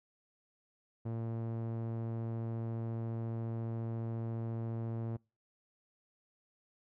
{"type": "tone with low-pass filter", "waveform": "sawtooth", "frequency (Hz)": 114.3, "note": "A#2", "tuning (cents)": -34, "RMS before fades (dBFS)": -38, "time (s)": [1.05, 5.17], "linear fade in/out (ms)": 10, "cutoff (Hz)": 700, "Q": 0.53, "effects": ["noise-tail reverb RT60 0.3 s tail -26 dB re dry"]}